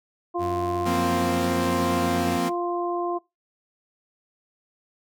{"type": "harmonic tone", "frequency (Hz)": 349.2, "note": "F4", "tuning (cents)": 0, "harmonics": [1, 2, 3], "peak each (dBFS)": [-26, -29, -31], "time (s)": [0.34, 3.19], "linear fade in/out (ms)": 20}
{"type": "tone", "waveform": "sawtooth", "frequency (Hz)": 91.6, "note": "F#2", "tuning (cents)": -17, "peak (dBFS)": -27, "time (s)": [0.38, 2.4], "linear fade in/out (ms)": 50}
{"type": "chord", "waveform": "sawtooth", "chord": "F suspended fourth", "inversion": "none", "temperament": "equal", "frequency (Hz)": [174.61, 233.1, 261.6], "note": ["F3", "Bb3", "C4"], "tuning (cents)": [0, 0, 0], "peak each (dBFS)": [-25, -25, -22], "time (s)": [0.85, 2.5], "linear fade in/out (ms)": 20}
{"effects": ["noise-tail reverb RT60 0.2 s tail -20 dB re dry"]}